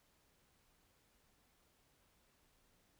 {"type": "silence", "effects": ["pink hiss -74 dBFS RMS until 2.99 s"]}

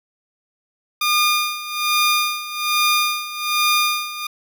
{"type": "tone with tremolo", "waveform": "15% pulse", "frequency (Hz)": 1212, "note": "D#6", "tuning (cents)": -46, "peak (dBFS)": -8, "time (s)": [1.01, 4.27], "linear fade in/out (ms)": 5, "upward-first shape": "sine", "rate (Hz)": 1.2, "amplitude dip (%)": 80, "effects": []}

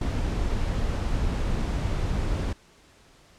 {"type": "noise", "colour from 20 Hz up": "brown", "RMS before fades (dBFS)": -26, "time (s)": [0.01, 2.53], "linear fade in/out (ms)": 5, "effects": ["pink hiss -56 dBFS RMS until 3.38 s", "low-pass 8000 Hz 12 dB/octave"]}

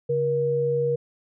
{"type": "tone pair together", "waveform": "sine", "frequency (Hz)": [141.46, 475.8], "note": ["C#3", "A#4"], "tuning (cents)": [35, 35], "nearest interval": "octave + major sixth", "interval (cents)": 2100, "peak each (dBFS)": [-28, -21], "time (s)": [0.09, 0.96], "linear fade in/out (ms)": 10, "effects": []}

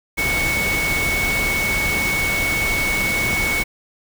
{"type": "tone in noise", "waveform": "sine", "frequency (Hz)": 2217, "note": "C#7", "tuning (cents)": 0, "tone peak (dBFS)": -19, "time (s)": [0.17, 3.64], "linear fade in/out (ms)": 20, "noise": "pink", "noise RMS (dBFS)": -24, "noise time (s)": [0.17, 3.64], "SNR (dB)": 2, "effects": []}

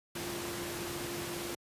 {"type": "tone in noise", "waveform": "sine", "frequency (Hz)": 347.1, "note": "F4", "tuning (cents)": -11, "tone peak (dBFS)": -41, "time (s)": [0.15, 1.55], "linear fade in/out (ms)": 5, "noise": "pink", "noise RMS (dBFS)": -39, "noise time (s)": [0.15, 1.55], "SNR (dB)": -5, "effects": ["high-pass 100 Hz 12 dB/octave", "resampled to 32000 Hz"]}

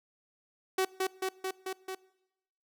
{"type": "tone with echo", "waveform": "sawtooth", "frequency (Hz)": 377.6, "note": "F#4", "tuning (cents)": 35, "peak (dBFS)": -22, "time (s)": [0.78, 0.85], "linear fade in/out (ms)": 5, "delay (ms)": 220, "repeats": 5, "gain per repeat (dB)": -2, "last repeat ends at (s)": 1.95, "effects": ["noise-tail reverb RT60 0.9 s tail -22 dB re dry"]}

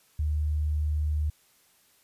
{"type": "tone", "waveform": "sine", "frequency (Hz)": 75.6, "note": "D#2", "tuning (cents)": -49, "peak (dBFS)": -24, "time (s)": [0.19, 1.3], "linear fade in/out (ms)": 5, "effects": ["white hiss -63 dBFS RMS until 2.03 s", "resampled to 32000 Hz"]}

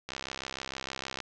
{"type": "click train", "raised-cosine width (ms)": 0.2, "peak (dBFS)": -18, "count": 75, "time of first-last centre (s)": [0.09, 1.203], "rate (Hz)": 66.5, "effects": ["low-pass 7000 Hz 12 dB/octave"]}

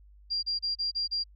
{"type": "tone bursts", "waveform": "sine", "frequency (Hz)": 4769, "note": "D8", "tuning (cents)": 26, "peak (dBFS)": -27, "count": 6, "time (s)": [0.3, 1.24], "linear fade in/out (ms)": 20, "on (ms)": 130, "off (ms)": 32, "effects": ["added 50 Hz sine -52 dBFS peak until 1.35 s"]}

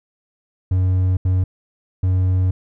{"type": "tone bursts at uneven times", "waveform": "triangle", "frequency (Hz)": 92.5, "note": "F#2", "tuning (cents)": 0, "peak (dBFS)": -12, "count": 3, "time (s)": [[0.71, 1.17], [1.25, 1.44], [2.03, 2.51]], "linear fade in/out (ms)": 5, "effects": []}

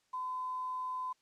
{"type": "tone with quantisation", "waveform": "sine", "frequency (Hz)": 1017, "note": "C6", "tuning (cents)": -50, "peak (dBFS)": -35, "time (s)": [0.13, 1.13], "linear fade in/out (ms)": 10, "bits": 10, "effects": ["white hiss -74 dBFS RMS until 1.21 s", "low-pass 7000 Hz 12 dB/octave"]}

